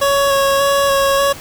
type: tone with vibrato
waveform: 25% pulse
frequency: 555 Hz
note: C#5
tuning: 2 cents sharp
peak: -8 dBFS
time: 0.01-1.33 s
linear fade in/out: 10 ms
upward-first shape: square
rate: 1.7 Hz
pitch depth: 12 cents each way
effects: pink hiss -33 dBFS RMS until 1.4 s